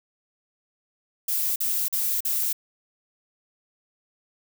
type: noise bursts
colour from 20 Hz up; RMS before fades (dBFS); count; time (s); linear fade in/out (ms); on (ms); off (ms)
violet; -25; 4; 1.28-2.529; 5; 280; 43
effects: none